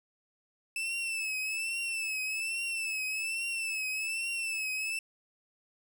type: tone with vibrato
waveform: 40% pulse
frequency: 2637 Hz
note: E7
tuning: in tune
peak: -31 dBFS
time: 0.76-4.99 s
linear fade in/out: 2 ms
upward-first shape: triangle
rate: 1.2 Hz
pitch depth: 81 cents each way
effects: none